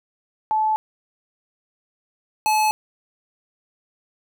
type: tone pair in turn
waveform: sine / square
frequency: 867 / 860 Hz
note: A5 / A5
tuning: -26 / -40 cents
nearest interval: unison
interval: 14 cents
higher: first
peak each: -17 dBFS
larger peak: neither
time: 0.51-0.76 / 2.46-2.71 s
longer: neither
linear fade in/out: 0 ms
effects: none